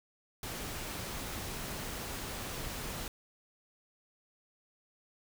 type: noise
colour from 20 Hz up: pink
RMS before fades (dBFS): -40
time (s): 0.43-3.08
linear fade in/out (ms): 2
effects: none